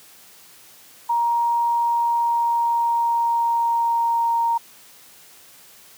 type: tone with pitch glide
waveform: sine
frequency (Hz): 940 to 929.2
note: A#5 to A#5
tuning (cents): +14 to -6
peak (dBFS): -17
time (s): 1.09-4.58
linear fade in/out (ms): 10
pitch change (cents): -20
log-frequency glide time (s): 1.73-4.42
effects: white hiss -48 dBFS RMS until 5.97 s + high-pass 100 Hz 12 dB/octave